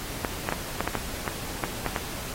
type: clicks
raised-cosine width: 0.5 ms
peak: -11 dBFS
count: 10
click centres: 0.248 / 0.489 / 0.524 / 0.806 / 0.876 / 0.953 / 1.278 / 1.638 / 1.863 / 1.962 s
effects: pink hiss -36 dBFS RMS until 2.34 s + AAC 48 kbps